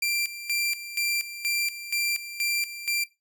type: tone with tremolo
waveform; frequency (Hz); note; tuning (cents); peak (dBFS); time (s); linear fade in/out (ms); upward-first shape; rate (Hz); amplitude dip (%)
sawtooth; 2366; D7; +12; -20; 0.02-3.04; 5; square; 2.1; 75
effects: noise-tail reverb RT60 0.2 s tail -18 dB re dry